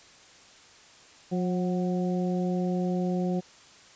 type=harmonic tone with a mistuned harmonic; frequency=180 Hz; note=F#3; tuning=47 cents flat; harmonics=1 / 2 / 3 / 4; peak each=-26 / -32 / -36 / -38 dBFS; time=1.31-3.41 s; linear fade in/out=20 ms; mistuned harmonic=4; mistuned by=+42 cents; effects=white hiss -53 dBFS RMS until 3.95 s + resampled to 16000 Hz